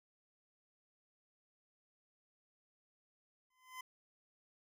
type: tone with exponential growth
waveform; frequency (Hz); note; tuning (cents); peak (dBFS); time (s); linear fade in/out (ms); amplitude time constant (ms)
25% pulse; 1024; C6; -38; -39; 3.5-3.81; 5; 66
effects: none

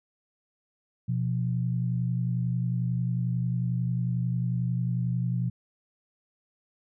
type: tone pair together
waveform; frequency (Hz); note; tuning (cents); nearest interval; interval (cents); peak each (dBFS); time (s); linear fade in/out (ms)
sine; 123.47 / 174.61; B2 / F3; 0 / 0; tritone; 600; -26 / -30; 1.08-5.5; 10
effects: none

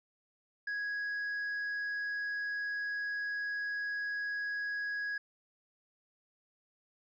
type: tone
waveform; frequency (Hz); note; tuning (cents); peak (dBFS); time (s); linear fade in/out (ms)
triangle; 1661.2; G#6; 0; -32; 0.67-5.18; 5
effects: resampled to 16000 Hz

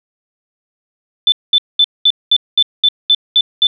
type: tone bursts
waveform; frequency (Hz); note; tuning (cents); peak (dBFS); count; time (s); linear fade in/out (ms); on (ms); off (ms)
sine; 3520; A7; 0; -6; 10; 1.27-3.67; 2; 51; 210
effects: none

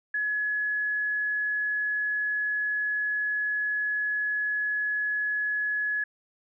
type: tone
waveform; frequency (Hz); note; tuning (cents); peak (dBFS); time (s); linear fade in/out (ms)
sine; 1694; G#6; +34; -25; 0.14-6.04; 5
effects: none

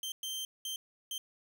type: tone bursts at uneven times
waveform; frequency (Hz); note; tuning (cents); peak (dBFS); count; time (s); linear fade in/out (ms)
sawtooth; 3136; G7; 0; -33; 4; 0.03-0.12 / 0.23-0.45 / 0.65-0.76 / 1.11-1.18; 2
effects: none

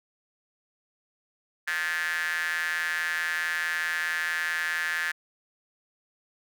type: tone with high-pass filter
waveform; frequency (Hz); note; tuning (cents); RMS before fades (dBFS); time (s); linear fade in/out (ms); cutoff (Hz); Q
square; 82.3; E2; -2; -29; 1.67-5.12; 10; 1700; 7.9
effects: none

